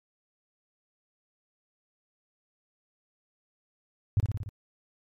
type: tone with echo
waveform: sine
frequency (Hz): 102.7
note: G#2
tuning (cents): -19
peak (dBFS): -19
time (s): 4.17-4.2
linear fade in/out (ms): 0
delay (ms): 58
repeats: 5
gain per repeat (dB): -3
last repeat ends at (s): 4.49
effects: MP3 64 kbps